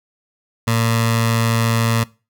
15% pulse tone with notch filter, 114.2 Hz, A#2, 35 cents flat, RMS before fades -17 dBFS, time 0.67-2.04 s, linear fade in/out 10 ms, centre 350 Hz, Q 0.95, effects noise-tail reverb RT60 0.3 s tail -21 dB re dry

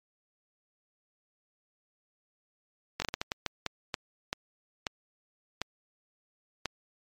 slowing click train, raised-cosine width 0.2 ms, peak -13 dBFS, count 14, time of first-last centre 3-6.657 s, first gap 20 ms, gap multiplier 1.39, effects MP3 96 kbps

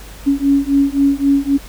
sine beating tone pair, 277.2 / 281 Hz, C#4 / C#4, 0 / +24 cents, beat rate 3.8 Hz, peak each -14 dBFS, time 0.26-1.58 s, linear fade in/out 20 ms, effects added 50 Hz sine -33 dBFS peak until 1.68 s + pink hiss -38 dBFS RMS until 1.68 s

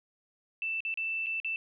sine tone with dropouts, 2658 Hz, E7, 14 cents sharp, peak -30 dBFS, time 0.62-1.56 s, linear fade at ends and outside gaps 1 ms, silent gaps 0.805-0.85 / 0.941-0.974 / 1.261-1.267 / 1.401-1.446 s, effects none

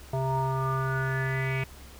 square tone with low-pass filter sweep, 132.7 Hz, C3, 25 cents sharp, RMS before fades -28 dBFS, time 0.13-1.64 s, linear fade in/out 5 ms, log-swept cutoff 780 to 2400 Hz, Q 7.4, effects added 67 Hz sine -48 dBFS peak until 1.99 s + pink hiss -50 dBFS RMS until 1.99 s

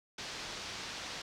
white low-pass noise, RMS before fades -43 dBFS, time 0.18-1.22 s, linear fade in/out 5 ms, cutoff 5600 Hz, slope 24 dB/octave, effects none

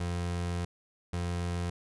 30% pulse tone pair in turn, 87.31 / 87.31 Hz, F2 / F2, 0 / 0 cents, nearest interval unison, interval 0 cents, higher neither, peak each -28 dBFS, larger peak neither, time 0-0.65 / 1.13-1.7 s, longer first, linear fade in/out 5 ms, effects resampled to 24000 Hz

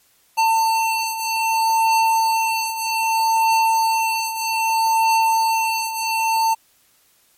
square beating tone pair, 897 / 897.63 Hz, A5 / A5, +33 / +34 cents, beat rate 0.63 Hz, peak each -18 / -23 dBFS, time 0.37-6.55 s, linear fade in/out 20 ms, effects white hiss -58 dBFS RMS until 7.37 s + MP3 64 kbps

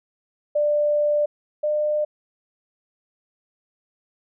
sine tone pair in turn, 592 / 601.3 Hz, D5 / D5, +14 / +41 cents, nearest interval unison, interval 27 cents, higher second, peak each -17 / -19 dBFS, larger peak first, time 0.55-1.26 / 1.63-2.05 s, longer first, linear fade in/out 10 ms, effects none

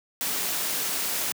white noise, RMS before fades -28 dBFS, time 0.21-1.32 s, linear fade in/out 0 ms, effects high-pass 150 Hz 12 dB/octave

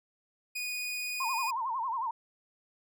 sawtooth tone, 2471 Hz, D#7, 13 cents flat, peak -30 dBFS, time 0.55-1.51 s, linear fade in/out 10 ms
sine tone with vibrato, 981 Hz, B5, 12 cents flat, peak -30 dBFS, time 1.2-2.11 s, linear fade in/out 5 ms, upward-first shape sine, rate 11 Hz, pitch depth 170 cents each way
effects none

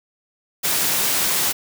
white high-pass noise, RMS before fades -20 dBFS, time 0.63-1.53 s, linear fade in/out 20 ms, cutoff 100 Hz, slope 48 dB/octave, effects none

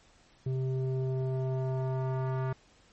square tone with low-pass filter sweep, 130.81 Hz, C3, in tune, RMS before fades -31 dBFS, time 0.46-2.53 s, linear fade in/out 5 ms, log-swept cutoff 310 to 1300 Hz, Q 1.5, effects pink hiss -62 dBFS RMS until 2.92 s + MP3 32 kbps

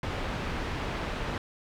pink low-pass noise, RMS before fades -33 dBFS, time 0.03-1.38 s, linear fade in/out 2 ms, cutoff 2800 Hz, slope 12 dB/octave, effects none

